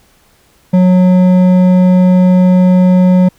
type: tone with hard clipping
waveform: sine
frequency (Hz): 182.7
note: F#3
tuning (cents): -22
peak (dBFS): -6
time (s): 0.73-3.29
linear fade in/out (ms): 10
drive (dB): 8
effects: pink hiss -50 dBFS RMS until 3.38 s